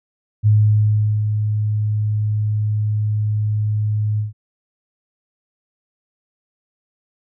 sine tone with ADSR envelope, 106.2 Hz, G#2, 39 cents sharp, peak -9 dBFS, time 0.43-4.33 s, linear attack 36 ms, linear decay 760 ms, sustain -7 dB, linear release 140 ms, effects none

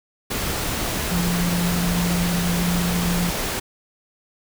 sine tone in noise, 174.6 Hz, F3, in tune, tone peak -20 dBFS, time 1.11-3.3 s, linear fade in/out 10 ms, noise pink, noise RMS -25 dBFS, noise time 0.3-3.6 s, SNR +2 dB, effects none

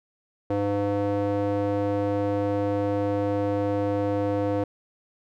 square tone with band-pass filter, 101.3 Hz, G#2, 43 cents flat, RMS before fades -25 dBFS, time 0.5-4.64 s, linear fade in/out 5 ms, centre 470 Hz, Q 1.9, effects none

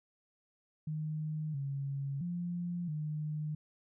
sine tone with pitch steps, 154.4 / 138.8 / 174.5 / 152.2 Hz, D#3 / C#3 / F3 / D#3, -13 / +3 / -1 / -38 cents, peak -34 dBFS, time 0.87-3.55 s, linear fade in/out 5 ms, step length 670 ms, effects none

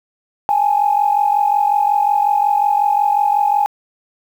sine tone pair together, 815.5 / 861 Hz, G#5 / A5, -32 / -38 cents, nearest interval minor second, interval 94 cents, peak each -13 / -16 dBFS, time 0.49-3.66 s, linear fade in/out 0 ms, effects tanh soft clip ceiling -4 dBFS + 7-bit

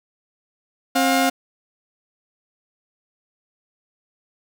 sawtooth tone pair together, 266.5 / 711.5 Hz, C4 / F5, +32 / +32 cents, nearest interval octave + perfect fourth, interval 1700 cents, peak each -15 dBFS, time 0.95-1.3 s, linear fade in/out 10 ms, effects none

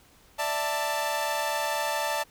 sawtooth chord, D suspended second, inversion none, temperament equal with one note detuned, 587.3 / 659.3 / 887.1 Hz, D5 / E5 / A5, 0 / 0 / +14 cents, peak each -28 / -30 / -25 dBFS, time 0.38-2.24 s, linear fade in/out 20 ms, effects pink hiss -58 dBFS RMS until 2.3 s

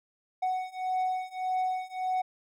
triangle beating tone pair, 742 / 743.7 Hz, F#5 / F#5, +5 / +9 cents, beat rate 1.7 Hz, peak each -30 / -29 dBFS, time 0.42-2.22 s, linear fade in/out 10 ms, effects none

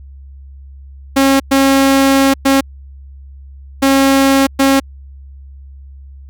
sawtooth tone bursts at uneven times, 271.8 Hz, C#4, 34 cents flat, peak -4 dBFS, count 5, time 1.16-1.4 / 1.51-2.34 / 2.45-2.61 / 3.82-4.47 / 4.59-4.8 s, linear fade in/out 10 ms, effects added 68 Hz sine -32 dBFS peak until 6.29 s

